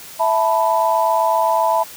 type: chord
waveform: sine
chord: E suspended fourth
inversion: none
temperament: equal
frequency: 659.3 / 880 / 987.8 Hz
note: E5 / A5 / B5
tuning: 0 / 0 / 0 cents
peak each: -18 dBFS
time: 0.19-1.84 s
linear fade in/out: 20 ms
effects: white hiss -37 dBFS RMS until 1.96 s